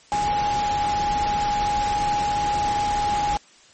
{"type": "tone in noise", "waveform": "sine", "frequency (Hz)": 828, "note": "G#5", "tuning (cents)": -5, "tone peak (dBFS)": -20, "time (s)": [0.12, 3.37], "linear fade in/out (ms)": 0, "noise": "pink", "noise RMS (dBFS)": -30, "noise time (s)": [0.12, 3.37], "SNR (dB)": 7, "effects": ["white hiss -52 dBFS RMS until 3.73 s", "MP3 32 kbps"]}